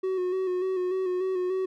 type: tone with vibrato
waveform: triangle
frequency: 370 Hz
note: F#4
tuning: in tune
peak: -23 dBFS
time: 0.03-1.66 s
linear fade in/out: 10 ms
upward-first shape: square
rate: 3.4 Hz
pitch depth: 32 cents each way
effects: none